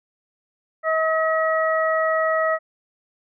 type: harmonic tone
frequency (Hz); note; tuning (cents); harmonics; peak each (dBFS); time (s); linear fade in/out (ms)
639; D#5; +46; 1 / 2 / 3; -20 / -23 / -25; 0.83-2.59; 50
effects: none